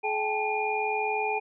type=tone cluster; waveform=sine; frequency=426.6 / 786 / 866 / 2424 Hz; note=G#4 / G5 / A5 / D#7; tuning=+46 / +4 / -28 / -46 cents; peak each=-31 dBFS; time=0.03-1.4 s; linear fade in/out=20 ms; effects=none